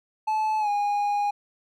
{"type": "tone with pitch glide", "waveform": "triangle", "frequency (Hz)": [866, 820.2], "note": ["A5", "G#5"], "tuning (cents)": [-28, -22], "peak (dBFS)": -20, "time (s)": [0.27, 1.31], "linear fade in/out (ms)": 10, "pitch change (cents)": -94, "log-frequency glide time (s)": [0.59, 0.69], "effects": []}